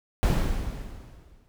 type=noise with exponential decay; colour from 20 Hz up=brown; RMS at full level=-18 dBFS; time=0.23-1.48 s; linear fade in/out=0 ms; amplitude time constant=270 ms; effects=none